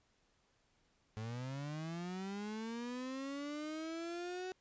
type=linear sweep; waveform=35% pulse; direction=up; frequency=106.9 to 374.2 Hz; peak=-39 dBFS; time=1.17-4.52 s; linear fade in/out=0 ms; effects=pink hiss -75 dBFS RMS until 4.6 s + resampled to 16000 Hz